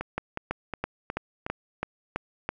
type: two click trains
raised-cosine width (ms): 0.5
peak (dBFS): -16 / -13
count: 5 / 8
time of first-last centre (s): 0.01-1.465 / 0.18-2.49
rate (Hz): 2.75 / 3.03
effects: none